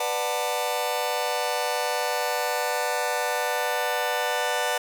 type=chord; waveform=sawtooth; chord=B minor seventh; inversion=none; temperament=just; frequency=493.9 / 592.7 / 740.8 / 889 Hz; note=B4 / D5 / F#5 / A5; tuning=0 / +16 / +2 / +18 cents; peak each=-26 dBFS; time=0-4.78 s; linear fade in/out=5 ms; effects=none